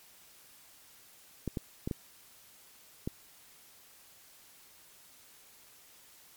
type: clicks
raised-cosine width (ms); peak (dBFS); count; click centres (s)
3; -20; 5; 1.477 / 1.572 / 1.875 / 1.912 / 3.075
effects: white hiss -58 dBFS RMS until 6.36 s + MP3 96 kbps